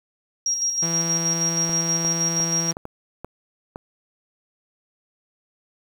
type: tone with tremolo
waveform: sine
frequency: 5630 Hz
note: F8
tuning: 13 cents sharp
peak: -19 dBFS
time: 0.46-2.71 s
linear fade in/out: 2 ms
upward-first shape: square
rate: 6.3 Hz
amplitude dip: 45%
type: tone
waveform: sawtooth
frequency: 167.3 Hz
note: E3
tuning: 26 cents sharp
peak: -22 dBFS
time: 0.82-2.73 s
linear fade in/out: 10 ms
type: clicks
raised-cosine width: 1 ms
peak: -19 dBFS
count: 7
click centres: 1.694 / 2.048 / 2.402 / 2.769 / 2.854 / 3.246 / 3.759 s
effects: 8-bit